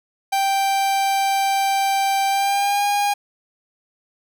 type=tone with pitch glide; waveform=45% pulse; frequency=784 to 814.5 Hz; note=G5 to G#5; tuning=0 to -34 cents; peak=-17 dBFS; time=0.32-3.14 s; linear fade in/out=10 ms; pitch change=+66 cents; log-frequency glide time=2.28-2.85 s; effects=none